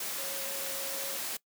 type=tone in noise; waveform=sine; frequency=547 Hz; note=C#5; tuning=23 cents flat; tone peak=-42 dBFS; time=0.18-1.17 s; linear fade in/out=5 ms; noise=white; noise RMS=-36 dBFS; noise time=0-1.37 s; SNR=-9 dB; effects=noise-tail reverb RT60 0.1 s tail -21 dB re dry + high-pass 200 Hz 12 dB/octave